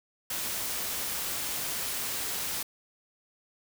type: noise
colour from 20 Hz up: white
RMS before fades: -33 dBFS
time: 0.3-2.63 s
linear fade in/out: 5 ms
effects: none